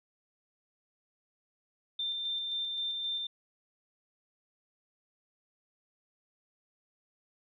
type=tone with tremolo; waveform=sine; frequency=3583 Hz; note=A7; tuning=31 cents sharp; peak=-31 dBFS; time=1.99-3.27 s; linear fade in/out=5 ms; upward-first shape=square; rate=3.8 Hz; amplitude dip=25%; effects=none